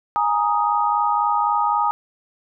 sine chord, Ab suspended second, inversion none, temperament just, 830.6 / 934.4 / 1245.9 Hz, Ab5 / Bb5 / Eb6, 0 / +4 / +2 cents, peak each -21 dBFS, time 0.16-1.91 s, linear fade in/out 0 ms, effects none

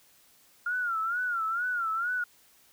sine tone with vibrato, 1396.9 Hz, F6, in tune, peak -27 dBFS, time 0.66-2.24 s, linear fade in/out 5 ms, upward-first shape sine, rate 2.2 Hz, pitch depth 120 cents each way, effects white hiss -61 dBFS RMS until 2.72 s

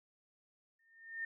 sine tone with exponential growth, 1819 Hz, A#6, 43 cents flat, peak -35 dBFS, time 0.79-1.25 s, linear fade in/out 5 ms, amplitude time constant 100 ms, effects none

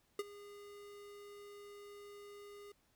square tone with ADSR envelope, 408.1 Hz, G#4, 30 cents flat, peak -34 dBFS, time 0.19-2.72 s, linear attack 3 ms, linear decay 31 ms, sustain -18 dB, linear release 4 ms, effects pink hiss -75 dBFS RMS until 2.95 s

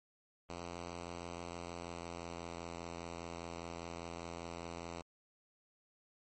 5% pulse tone with pitch glide, 86.4 to 84.96 Hz, F2 to F2, -18 to -47 cents, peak -32 dBFS, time 0.49-5.02 s, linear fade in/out 5 ms, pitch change -29 cents, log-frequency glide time 1.46-2.57 s, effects MP3 32 kbps

